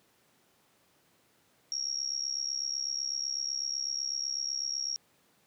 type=tone with amplitude modulation; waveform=sine; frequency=5588 Hz; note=F8; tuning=in tune; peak=-27 dBFS; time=1.72-4.96 s; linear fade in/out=0 ms; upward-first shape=sine; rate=68 Hz; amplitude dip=90%; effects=pink hiss -67 dBFS RMS until 5.46 s + high-pass 150 Hz 12 dB/octave